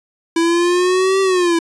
square exponential two-way sweep, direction up then down, 330 to 388.7 to 330 Hz, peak -13 dBFS, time 0.36-1.59 s, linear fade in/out 5 ms, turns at 1.21 s, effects resampled to 22050 Hz

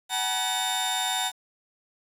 sawtooth tone cluster, 751 / 853 / 963 / 3655 Hz, F#5 / G#5 / B5 / A#7, +26 / +46 / -44 / -35 cents, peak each -26 / -31 / -31 / -25 dBFS, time 0.09-1.32 s, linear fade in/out 50 ms, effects resampled to 32000 Hz + 8-bit

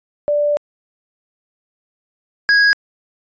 sine / square tone pair in turn, 587.3 / 1652.5 Hz, D5 / G#6, 0 / -9 cents, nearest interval octave + tritone, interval 1791 cents, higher second, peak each -13 / -10 dBFS, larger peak second, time 0.28-0.57 / 2.49-2.73 s, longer first, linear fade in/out 0 ms, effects resampled to 16000 Hz

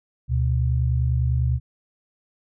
sine tone pair together, 73.37 / 123.4 Hz, D2 / B2, -1 / -1 cents, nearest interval major sixth, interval 900 cents, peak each -21 dBFS, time 0.28-1.6 s, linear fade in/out 50 ms, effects none

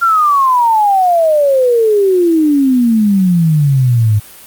sine exponential sweep, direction down, 1398 to 102.2 Hz, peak -7 dBFS, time 0.01-4.2 s, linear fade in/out 20 ms, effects white hiss -36 dBFS RMS until 4.46 s + Opus 48 kbps

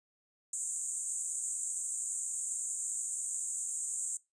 white band-pass noise, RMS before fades -37 dBFS, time 0.53-4.17 s, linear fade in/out 2 ms, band 6900 to 8900 Hz, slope 96 dB/octave, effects noise-tail reverb RT60 0.2 s tail -20 dB re dry + resampled to 22050 Hz

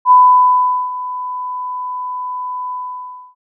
sine tone with ADSR envelope, 1000 Hz, B5, 21 cents sharp, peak -3 dBFS, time 0.05-3.35 s, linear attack 61 ms, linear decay 790 ms, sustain -17 dB, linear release 630 ms, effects none

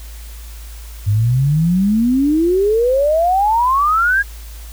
sine exponential sweep, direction up, 98.4 to 1661.2 Hz, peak -11 dBFS, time 1.06-4.23 s, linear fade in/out 20 ms, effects added 55 Hz sine -30 dBFS peak until 4.72 s + white hiss -41 dBFS RMS until 4.72 s

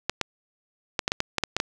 clicks, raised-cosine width 0.2 ms, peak -6 dBFS, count 10, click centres 0.096 / 0.213 / 0.992 / 1.079 / 1.119 / 1.204 / 1.383 / 1.437 / 1.566 / 1.601 s, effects none

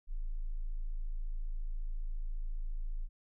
sine tone, 27.27 Hz, A0, 15 cents flat, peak -33 dBFS, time 0.07-3.09 s, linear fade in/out 50 ms, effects none

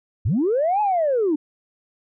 sine linear two-way sweep, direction up then down, 75 to 860 to 282.5 Hz, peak -16 dBFS, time 0.25-1.36 s, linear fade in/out 10 ms, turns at 0.81 s, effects tanh soft clip ceiling -13 dBFS

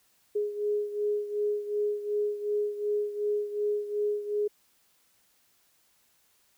sine beating tone pair, 415.3 / 418 Hz, G#4 / G#4, 0 / +11 cents, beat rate 2.7 Hz, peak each -28 / -33 dBFS, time 0.35-4.48 s, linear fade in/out 10 ms, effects white hiss -67 dBFS RMS until 6.57 s

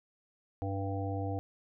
harmonic tone, 98 Hz, G2, in tune, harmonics 1 / 3 / 5 / 7 / 8, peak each -34 / -39 / -41 / -42 / -43 dBFS, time 0.62-1.39 s, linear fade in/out 0 ms, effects none

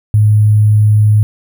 sine tone with sample-and-hold, 106 Hz, G#2, 36 cents sharp, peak -5 dBFS, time 0.14-1.23 s, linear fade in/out 0 ms, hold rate 11025 Hz, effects none

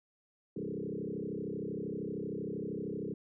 sine tone with frequency modulation, 303.4 Hz, D#4, 44 cents flat, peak -35 dBFS, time 0.56-3.14 s, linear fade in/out 5 ms, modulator 32.9 Hz, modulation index 4.7, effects none

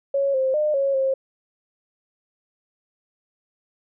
sine tone with pitch steps, 554 / 526 / 605 / 550 / 534 Hz, C#5 / C5 / D#5 / C#5 / C5, -1 / +9 / -49 / -14 / +35 cents, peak -18 dBFS, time 0.14-1.14 s, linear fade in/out 5 ms, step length 200 ms, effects none

